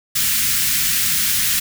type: band-stop noise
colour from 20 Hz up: white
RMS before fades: -18 dBFS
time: 0.15-1.6 s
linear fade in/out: 10 ms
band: 230 to 1500 Hz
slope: 24 dB/octave
effects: none